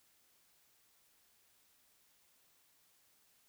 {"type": "silence", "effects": ["white hiss -71 dBFS RMS until 3.48 s"]}